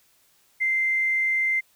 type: tone with tanh clipping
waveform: triangle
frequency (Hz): 2084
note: C7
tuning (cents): -7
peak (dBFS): -20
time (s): 0.6-1.61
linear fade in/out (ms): 20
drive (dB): 3
effects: white hiss -62 dBFS RMS until 1.75 s